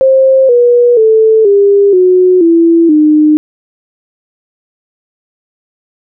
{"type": "tone with pitch steps", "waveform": "sine", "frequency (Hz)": [530, 483.2, 440.6, 401.7, 366.2, 333.9, 304.4], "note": ["C5", "B4", "A4", "G4", "F#4", "E4", "D#4"], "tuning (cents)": [22, -38, 2, 42, -18, 22, -38], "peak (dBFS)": -3, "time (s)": [0.01, 3.37], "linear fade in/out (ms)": 0, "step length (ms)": 480, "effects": []}